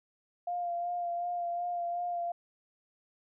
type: tone with vibrato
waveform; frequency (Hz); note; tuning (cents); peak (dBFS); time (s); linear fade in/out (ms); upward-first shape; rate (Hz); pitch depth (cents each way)
sine; 698.5; F5; 0; -31; 0.47-2.32; 5; sine; 2.7; 22
effects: none